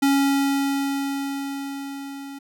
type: tone with level ramp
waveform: square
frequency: 277.2 Hz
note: C#4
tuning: in tune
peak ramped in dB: -16 to -35 dBFS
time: 0.02-2.39 s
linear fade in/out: 10 ms
effects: none